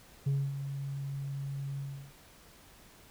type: tone with ADSR envelope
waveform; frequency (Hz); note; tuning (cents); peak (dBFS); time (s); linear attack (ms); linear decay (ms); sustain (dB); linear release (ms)
sine; 138.59; C#3; 0; -23; 0.26-2.14; 12; 250; -11; 360
effects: tanh soft clip ceiling -25 dBFS + pink hiss -57 dBFS RMS until 3.1 s